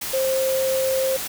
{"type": "tone in noise", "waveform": "sine", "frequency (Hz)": 528, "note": "C5", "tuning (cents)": 16, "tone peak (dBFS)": -19, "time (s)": [0.13, 1.17], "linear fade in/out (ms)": 10, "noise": "white", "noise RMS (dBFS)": -29, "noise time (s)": [0.01, 1.28], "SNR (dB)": 7, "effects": []}